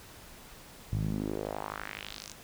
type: tone with band-pass filter sweep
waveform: sawtooth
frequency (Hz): 51.91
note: G#1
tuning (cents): 0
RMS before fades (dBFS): -36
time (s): 0.92-2.32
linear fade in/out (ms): 0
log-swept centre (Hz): 110 to 6900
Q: 2.5
effects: pink hiss -51 dBFS RMS until 2.43 s